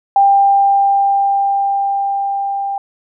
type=tone with level ramp; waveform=sine; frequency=794 Hz; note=G5; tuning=22 cents sharp; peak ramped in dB=-6 to -17 dBFS; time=0.16-2.78 s; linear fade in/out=2 ms; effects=none